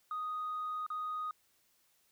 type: tone with dropouts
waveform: sine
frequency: 1244.5 Hz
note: D#6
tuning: in tune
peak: -34 dBFS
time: 0.11-1.31 s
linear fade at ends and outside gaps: 2 ms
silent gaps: 0.865-0.902 s
effects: tanh soft clip ceiling -32 dBFS + white hiss -72 dBFS RMS until 2.11 s